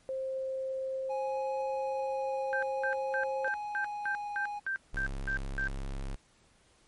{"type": "tone with pitch glide", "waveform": "sine", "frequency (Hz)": [528, 531.7], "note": ["C5", "C5"], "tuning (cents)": [16, 28], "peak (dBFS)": -32, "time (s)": [0.09, 3.48], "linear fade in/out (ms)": 0, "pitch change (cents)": 12, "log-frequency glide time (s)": [0.75, 1.97]}
{"type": "tone with vibrato", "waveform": "triangle", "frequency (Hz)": 830.6, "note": "G#5", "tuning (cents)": 0, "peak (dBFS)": -33, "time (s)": [1.09, 4.6], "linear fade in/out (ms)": 20, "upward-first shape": "triangle", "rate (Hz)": 0.53, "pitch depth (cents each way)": 12}
{"type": "tone bursts", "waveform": "sine", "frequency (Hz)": 1568, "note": "G6", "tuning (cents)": 0, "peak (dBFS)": -30, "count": 11, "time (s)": [2.53, 5.675], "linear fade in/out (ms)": 0, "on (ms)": 95, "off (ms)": 210}
{"type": "tone", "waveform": "square", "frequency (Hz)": 33.78, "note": "C#1", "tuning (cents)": -44, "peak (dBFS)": -35, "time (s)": [4.93, 6.16], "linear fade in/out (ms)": 10}
{"effects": ["pink hiss -65 dBFS RMS until 6.87 s", "MP3 48 kbps"]}